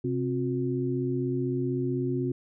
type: tone cluster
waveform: sine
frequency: 130.9 / 264.4 / 360.3 Hz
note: C3 / C4 / F#4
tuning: +1 / +18 / -46 cents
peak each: -30 dBFS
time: 0.04-2.32 s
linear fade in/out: 5 ms
effects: none